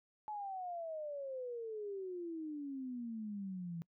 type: exponential sweep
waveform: sine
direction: down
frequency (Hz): 861 to 163.8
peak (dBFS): -40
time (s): 0.28-3.82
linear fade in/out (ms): 0
effects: noise-tail reverb RT60 0.1 s tail -24 dB re dry